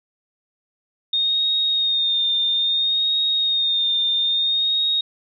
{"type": "tone with vibrato", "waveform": "sine", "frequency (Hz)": 3682, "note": "A#7", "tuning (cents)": -22, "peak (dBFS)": -17, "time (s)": [1.13, 5.01], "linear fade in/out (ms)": 5, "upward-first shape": "sine", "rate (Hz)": 0.6, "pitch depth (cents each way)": 32, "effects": []}